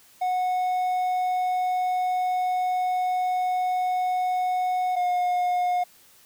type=tone pair in turn; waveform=triangle; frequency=733 / 718.7 Hz; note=F#5 / F5; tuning=-16 / +49 cents; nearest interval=unison; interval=35 cents; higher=first; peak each=-20 / -19 dBFS; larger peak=second; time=0.21-4.96 / 4.96-5.84 s; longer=first; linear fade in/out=10 ms; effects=white hiss -55 dBFS RMS until 6.25 s